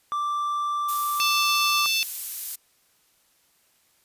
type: tone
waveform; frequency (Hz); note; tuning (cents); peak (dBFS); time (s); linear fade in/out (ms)
triangle; 1174.7; D6; 0; -22; 0.12-1.86; 0
type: noise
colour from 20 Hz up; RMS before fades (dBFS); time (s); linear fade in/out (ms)
violet; -29; 0.88-2.56; 10
type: harmonic tone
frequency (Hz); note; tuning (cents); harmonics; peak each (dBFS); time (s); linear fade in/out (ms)
883; A5; +6; 3 / 4 / 5 / 6 / 7; -25 / -27 / -29 / -31 / -32; 1.2-2.03; 0
effects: white hiss -64 dBFS RMS until 4.04 s + resampled to 32000 Hz